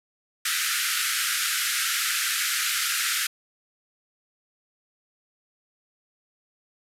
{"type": "band-pass noise", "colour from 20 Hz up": "pink", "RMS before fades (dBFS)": -26, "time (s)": [0.45, 3.27], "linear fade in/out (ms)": 5, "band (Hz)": [1300, 14000], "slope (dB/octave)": 96, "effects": []}